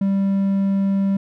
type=tone; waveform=triangle; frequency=196 Hz; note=G3; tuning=in tune; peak=-14 dBFS; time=0.01-1.17 s; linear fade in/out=5 ms; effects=none